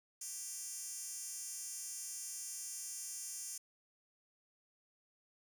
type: tone with high-pass filter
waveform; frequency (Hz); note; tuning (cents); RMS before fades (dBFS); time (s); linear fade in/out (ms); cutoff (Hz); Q
10% pulse; 392; G4; 0; -45; 0.21-3.58; 5; 7500; 4.5
effects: none